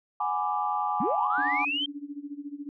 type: chord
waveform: sine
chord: G# half-diminished seventh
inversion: third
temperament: equal with one note detuned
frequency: 740 / 830.6 / 996.9 / 1174.7 Hz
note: F#5 / G#5 / B5 / D6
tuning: 0 / 0 / +16 / 0 cents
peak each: -34 / -28 / -34 / -30 dBFS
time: 0.2-1.65 s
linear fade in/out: 5 ms
type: linear sweep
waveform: sine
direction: up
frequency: 167.2 to 3200 Hz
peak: -26 dBFS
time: 1-1.86 s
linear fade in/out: 5 ms
type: tone with tremolo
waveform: sine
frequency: 287.8 Hz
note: D4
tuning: 35 cents flat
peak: -32 dBFS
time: 1.38-2.69 s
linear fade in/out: 0 ms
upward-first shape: sine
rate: 14 Hz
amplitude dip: 85%
effects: tanh soft clip ceiling -12 dBFS